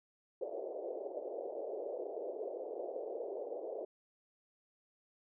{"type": "band-pass noise", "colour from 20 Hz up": "pink", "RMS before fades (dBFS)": -42, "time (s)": [0.41, 3.85], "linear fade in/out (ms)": 5, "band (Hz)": [380, 650], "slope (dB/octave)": 48, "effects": []}